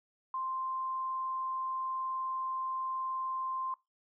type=tone; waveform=sine; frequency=1046.5 Hz; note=C6; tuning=in tune; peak=-33 dBFS; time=0.34-3.74 s; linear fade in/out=2 ms; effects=noise-tail reverb RT60 0.2 s tail -21 dB re dry